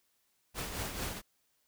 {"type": "noise with tremolo", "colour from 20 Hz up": "pink", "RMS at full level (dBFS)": -36, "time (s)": [0.54, 1.22], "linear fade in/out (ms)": 50, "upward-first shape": "triangle", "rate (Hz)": 4.5, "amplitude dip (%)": 55, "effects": ["white hiss -75 dBFS RMS until 1.67 s"]}